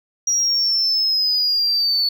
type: linear sweep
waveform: sine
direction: down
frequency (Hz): 5730 to 4435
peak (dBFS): -14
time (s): 0.27-2.09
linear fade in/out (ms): 5
effects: tanh soft clip ceiling -13 dBFS